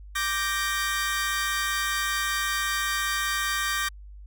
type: chord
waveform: sawtooth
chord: G minor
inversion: second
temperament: equal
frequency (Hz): 1174.7 / 1568 / 1864.7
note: D6 / G6 / Bb6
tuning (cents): 0 / 0 / 0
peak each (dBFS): -26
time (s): 0.15-3.89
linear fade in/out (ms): 10
effects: added 50 Hz sine -41 dBFS peak until 4.26 s